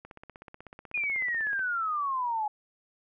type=click train; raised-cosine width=0.5 ms; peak=-30 dBFS; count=26; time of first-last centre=0.05-1.593 s; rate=16.2 Hz
type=exponential sweep; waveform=sine; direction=down; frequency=2482 to 830 Hz; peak=-27 dBFS; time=0.94-2.48 s; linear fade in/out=5 ms
effects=none